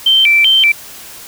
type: tone with vibrato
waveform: sine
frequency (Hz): 2699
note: E7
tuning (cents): +40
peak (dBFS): -6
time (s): 0.06-0.72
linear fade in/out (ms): 5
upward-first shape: square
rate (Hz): 2.6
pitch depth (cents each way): 250
effects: white hiss -33 dBFS RMS until 1.27 s